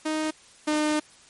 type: tone pair in turn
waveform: sawtooth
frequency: 311.1 / 303.5 Hz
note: D#4 / D#4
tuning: 0 / -43 cents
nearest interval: unison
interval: 43 cents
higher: first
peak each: -21 / -18 dBFS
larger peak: second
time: 0.05-0.31 / 0.67-1 s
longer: second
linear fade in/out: 10 ms
effects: white hiss -53 dBFS RMS until 1.29 s + MP3 48 kbps